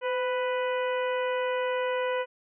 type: harmonic tone with a mistuned harmonic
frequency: 494.8 Hz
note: B4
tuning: 3 cents sharp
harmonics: 1 / 2 / 3 / 4 / 5 / 6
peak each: -27 / -33 / -37 / -39 / -41 / -43 dBFS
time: 0.01-2.26 s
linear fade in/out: 50 ms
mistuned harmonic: 1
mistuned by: +44 cents
effects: none